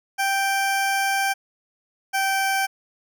20% pulse tone pair in turn, 784 / 777.7 Hz, G5 / G5, 0 / -14 cents, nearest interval unison, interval 14 cents, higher first, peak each -15 dBFS, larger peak neither, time 0.18-1.34 / 2.13-2.67 s, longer first, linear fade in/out 20 ms, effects none

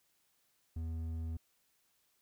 sine tone with hard clipping, 81.5 Hz, E2, 19 cents flat, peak -38 dBFS, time 0.76-1.37 s, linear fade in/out 5 ms, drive 6 dB, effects white hiss -75 dBFS RMS until 2.21 s

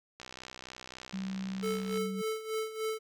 click train, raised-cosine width 0.2 ms, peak -27 dBFS, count 114, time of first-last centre 0.2-1.974 s, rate 63.7 Hz
sine tone, 192.1 Hz, G3, 35 cents flat, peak -34 dBFS, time 1.13-2.22 s, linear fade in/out 10 ms
square tone with tremolo, 438.6 Hz, A4, 6 cents flat, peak -31 dBFS, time 1.62-2.99 s, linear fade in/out 20 ms, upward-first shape sine, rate 3.4 Hz, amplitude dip 75%
effects none

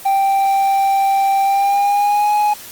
triangle tone with pitch glide, 784 to 835.4 Hz, G5 to G#5, 0 to +10 cents, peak -10 dBFS, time 0.05-2.54 s, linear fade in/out 10 ms, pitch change +110 cents, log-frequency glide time 1.43-2.32 s, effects white hiss -35 dBFS RMS until 2.71 s + Opus 24 kbps

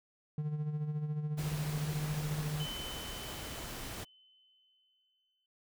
triangle tone with tremolo, 150.7 Hz, D3, 45 cents sharp, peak -29 dBFS, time 0.38-2.66 s, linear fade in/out 2 ms, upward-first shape sine, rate 14 Hz, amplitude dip 55%
pink noise, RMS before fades -43 dBFS, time 1.37-4.05 s, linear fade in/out 20 ms
sine tone with exponential decay, 3042 Hz, F#7, 47 cents sharp, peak -39 dBFS, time 2.6-5.46 s, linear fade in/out 2 ms, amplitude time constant 620 ms
effects none

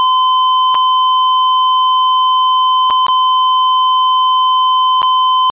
square tone with dropouts, 1025 Hz, C6, 36 cents flat, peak -9 dBFS, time 0-5.5 s, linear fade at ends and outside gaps 0 ms, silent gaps 0.745-0.751 / 2.901-2.907 / 3.066-3.083 / 5.018-5.029 s, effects resampled to 8000 Hz

